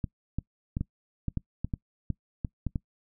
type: clicks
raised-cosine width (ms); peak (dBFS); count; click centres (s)
5; -17; 12; 0.042 / 0.386 / 0.769 / 0.81 / 1.283 / 1.373 / 1.646 / 1.738 / 2.103 / 2.448 / 2.667 / 2.758
effects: noise-tail reverb RT60 0.1 s tail -23 dB re dry